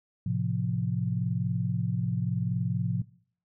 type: chord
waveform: sine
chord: F major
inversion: first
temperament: equal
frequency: 110 / 130.81 / 174.61 Hz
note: A2 / C3 / F3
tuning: 0 / 0 / 0 cents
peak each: -30 dBFS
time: 0.26-3.02 s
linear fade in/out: 5 ms
effects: noise-tail reverb RT60 0.6 s tail -22 dB re dry